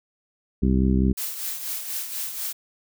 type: harmonic tone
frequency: 64.9 Hz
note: C2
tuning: 13 cents flat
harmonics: 1 / 2 / 3 / 4 / 5 / 6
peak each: -21 / -27 / -21 / -26 / -30 / -31 dBFS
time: 0.62-1.13 s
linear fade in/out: 10 ms
type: noise with tremolo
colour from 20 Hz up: blue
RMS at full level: -28 dBFS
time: 1.17-2.53 s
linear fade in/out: 10 ms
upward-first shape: triangle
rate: 4.1 Hz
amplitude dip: 60%
effects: none